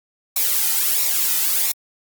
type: noise with flanger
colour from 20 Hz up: blue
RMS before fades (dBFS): -19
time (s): 0.36-1.72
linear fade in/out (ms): 5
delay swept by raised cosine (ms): 0.63 to 1.83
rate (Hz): 1.5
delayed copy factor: -0.6
effects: Opus 48 kbps